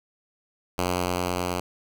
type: tone with level ramp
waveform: 5% pulse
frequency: 89.6 Hz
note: F2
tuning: 45 cents sharp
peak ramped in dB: -12 to -15 dBFS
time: 0.78-1.6 s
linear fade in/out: 5 ms
effects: none